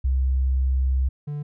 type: tone pair in turn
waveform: sine / triangle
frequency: 65.41 / 146.84 Hz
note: C2 / D3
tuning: 0 / 0 cents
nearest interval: octave + major second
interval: 1400 cents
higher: second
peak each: -18 / -25 dBFS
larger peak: first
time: 0.04-1.09 / 1.27-1.43 s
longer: first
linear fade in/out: 10 ms
effects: none